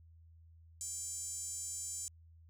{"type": "tone with high-pass filter", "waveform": "5% pulse", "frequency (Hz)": 790, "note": "G5", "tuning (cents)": 13, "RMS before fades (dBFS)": -42, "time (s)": [0.81, 2.08], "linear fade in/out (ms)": 0, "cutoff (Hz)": 7400, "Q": 5.5, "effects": ["added 82 Hz sine -57 dBFS peak until 2.49 s"]}